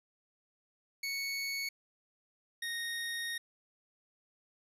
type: tone pair in turn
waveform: 25% pulse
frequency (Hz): 2217 / 1861.6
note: C#7 / A#6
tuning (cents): 0 / -3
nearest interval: minor third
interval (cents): 303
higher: first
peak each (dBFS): -31 / -32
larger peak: first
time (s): 1.03-1.69 / 2.62-3.38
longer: second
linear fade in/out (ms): 5
effects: resampled to 32000 Hz + 11-bit